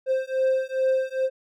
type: beating tone pair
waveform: triangle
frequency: 523.3 / 525.7 Hz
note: C5 / C5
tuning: 0 / +8 cents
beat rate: 2.4 Hz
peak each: -22 dBFS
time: 0.06-1.3 s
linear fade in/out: 50 ms
effects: none